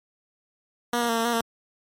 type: tone with pitch steps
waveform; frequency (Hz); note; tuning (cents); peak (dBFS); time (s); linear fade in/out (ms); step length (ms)
10% pulse; 239.4 / 236.6 / 229.5 / 228 / 237.4 / 229.5; A#3 / A#3 / A#3 / A#3 / A#3 / A#3; +46 / +26 / -27 / -38 / +32 / -27; -14; 0.93-1.41; 2; 80
effects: MP3 64 kbps